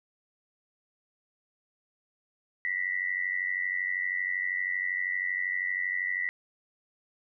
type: tone with amplitude modulation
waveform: sine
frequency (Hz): 1961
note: B6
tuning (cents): -13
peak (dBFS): -24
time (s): 2.65-6.29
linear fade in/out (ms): 0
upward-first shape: sine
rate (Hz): 92.7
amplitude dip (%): 85
effects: none